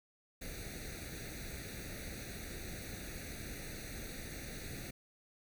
pink noise with comb filter, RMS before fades -45 dBFS, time 0.41-4.91 s, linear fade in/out 10 ms, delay 0.48 ms, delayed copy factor +0.9, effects none

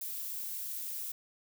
violet noise, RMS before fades -39 dBFS, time 0.01-1.12 s, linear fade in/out 5 ms, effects none

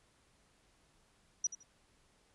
sine tone with echo, 5840 Hz, F#8, 24 cents flat, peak -29 dBFS, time 1.44-1.47 s, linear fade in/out 5 ms, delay 81 ms, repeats 2, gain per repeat -13 dB, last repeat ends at 1.632 s, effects pink hiss -70 dBFS RMS until 2.34 s + resampled to 24000 Hz

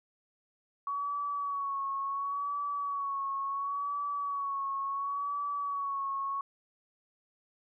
sine tone with vibrato, 1123 Hz, C#6, 22 cents sharp, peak -31 dBFS, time 0.87-6.41 s, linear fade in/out 2 ms, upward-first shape sine, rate 0.71 Hz, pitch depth 42 cents each way, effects none

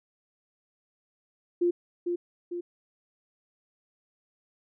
sine tone with echo, 349.2 Hz, F4, in tune, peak -21 dBFS, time 1.61-1.71 s, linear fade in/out 10 ms, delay 450 ms, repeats 2, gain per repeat -5 dB, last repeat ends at 2.61 s, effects none

